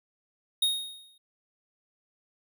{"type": "tone with exponential decay", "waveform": "square", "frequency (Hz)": 3729, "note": "A#7", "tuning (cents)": 0, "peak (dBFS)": -21, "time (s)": [0.62, 1.18], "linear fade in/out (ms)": 5, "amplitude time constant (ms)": 120, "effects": []}